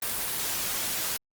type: noise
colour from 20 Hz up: white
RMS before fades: -30 dBFS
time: 0.02-1.17 s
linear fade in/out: 5 ms
effects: Opus 24 kbps